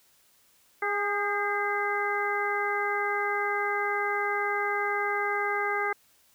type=harmonic tone with a mistuned harmonic; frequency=410 Hz; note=G#4; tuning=22 cents flat; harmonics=1 / 2 / 3 / 4 / 5; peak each=-32 / -32 / -32 / -32 / -32 dBFS; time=0.82-5.93 s; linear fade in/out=5 ms; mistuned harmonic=4; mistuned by=-45 cents; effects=white hiss -63 dBFS RMS until 6.34 s